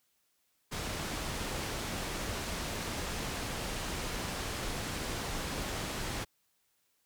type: low-pass noise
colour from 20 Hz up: pink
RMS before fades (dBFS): -37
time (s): 0.71-6.25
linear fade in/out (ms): 20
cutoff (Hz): 9200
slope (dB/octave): 12
effects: white hiss -75 dBFS RMS until 7.05 s